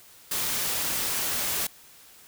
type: noise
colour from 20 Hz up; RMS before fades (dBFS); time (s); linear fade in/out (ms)
white; -28; 0.31-1.67; 5
effects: white hiss -52 dBFS RMS until 2.27 s